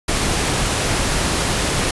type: noise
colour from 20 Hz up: pink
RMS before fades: -19 dBFS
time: 0.08-1.91 s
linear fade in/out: 5 ms
effects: resampled to 24000 Hz